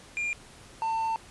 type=tone pair in turn; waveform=triangle; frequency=2400 / 897 Hz; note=D7 / A5; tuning=+37 / +33 cents; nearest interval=octave + perfect fourth; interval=1704 cents; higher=first; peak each=-26 / -24 dBFS; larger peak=second; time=0.17-0.33 / 0.82-1.16 s; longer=second; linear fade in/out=0 ms; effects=pink hiss -51 dBFS RMS until 1.3 s + resampled to 24000 Hz